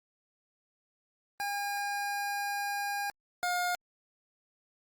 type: tone pair in turn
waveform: 25% pulse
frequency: 810 / 712.8 Hz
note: G#5 / F5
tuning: -43 / +35 cents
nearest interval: major second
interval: 222 cents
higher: first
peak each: -28 / -25 dBFS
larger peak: second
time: 1.4-3.1 / 3.43-3.75 s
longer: first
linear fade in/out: 0 ms
effects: Opus 32 kbps